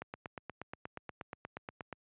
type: click train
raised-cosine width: 0.5 ms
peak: -26 dBFS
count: 17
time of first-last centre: 0.02-1.927 s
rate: 8.39 Hz
effects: high-pass 80 Hz 12 dB/octave + resampled to 8000 Hz